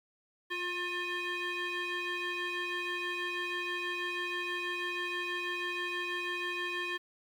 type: tone with frequency modulation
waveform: sine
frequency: 352.9 Hz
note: F4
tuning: 18 cents sharp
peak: -31 dBFS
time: 0.5-6.98 s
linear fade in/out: 20 ms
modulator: 712 Hz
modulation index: 4
effects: tanh soft clip ceiling -31 dBFS + 10-bit